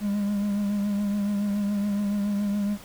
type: tone with vibrato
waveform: triangle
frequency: 203.8 Hz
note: G#3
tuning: 32 cents flat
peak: -21 dBFS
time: 0-2.78 s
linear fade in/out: 50 ms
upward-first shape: triangle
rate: 7.1 Hz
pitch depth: 41 cents each way
effects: pink hiss -46 dBFS RMS until 2.84 s